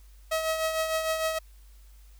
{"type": "tone with tremolo", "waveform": "sawtooth", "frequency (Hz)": 640, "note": "D#5", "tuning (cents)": 49, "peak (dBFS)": -20, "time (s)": [0.31, 1.39], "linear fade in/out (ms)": 10, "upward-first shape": "triangle", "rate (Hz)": 6.6, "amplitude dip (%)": 55, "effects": ["added 50 Hz sine -49 dBFS peak until 2.19 s", "white hiss -63 dBFS RMS until 2.19 s"]}